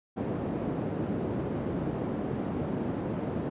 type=band-pass noise; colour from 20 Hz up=white; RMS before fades=-32 dBFS; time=0.16-3.5 s; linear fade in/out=20 ms; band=110 to 330 Hz; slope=12 dB/octave; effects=resampled to 8000 Hz